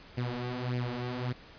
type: tone with flanger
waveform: sawtooth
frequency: 123.47 Hz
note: B2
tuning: in tune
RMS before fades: -34 dBFS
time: 0.17-1.33 s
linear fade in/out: 10 ms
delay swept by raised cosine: 0.39 to 5.59 ms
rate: 1.7 Hz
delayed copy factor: +0.75
effects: pink hiss -52 dBFS RMS until 1.58 s + resampled to 11025 Hz